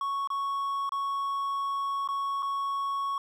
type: tone with dropouts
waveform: triangle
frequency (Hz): 1108.7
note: C#6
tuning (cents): 0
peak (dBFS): -26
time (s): 0.01-3.18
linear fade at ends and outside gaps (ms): 2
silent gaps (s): 0.274-0.302 / 0.893-0.92 / 2.076-2.087 / 2.424-2.428
effects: 11-bit